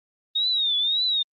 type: tone with vibrato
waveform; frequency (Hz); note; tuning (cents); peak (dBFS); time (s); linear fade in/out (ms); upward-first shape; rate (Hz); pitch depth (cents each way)
sine; 3708; A#7; -10; -20; 0.35-1.23; 10; triangle; 1.8; 150
effects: Opus 32 kbps